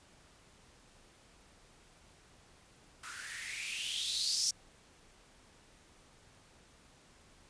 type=noise with band-pass filter sweep; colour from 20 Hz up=violet; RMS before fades=-37 dBFS; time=3.03-4.51 s; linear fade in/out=5 ms; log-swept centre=1300 to 5600 Hz; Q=6.6; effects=pink hiss -62 dBFS RMS until 7.49 s + resampled to 22050 Hz